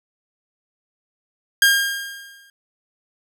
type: tone with exponential decay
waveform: sawtooth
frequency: 1613 Hz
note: G6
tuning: 49 cents sharp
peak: -6 dBFS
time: 1.62-2.5 s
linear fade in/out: 2 ms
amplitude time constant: 190 ms
effects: none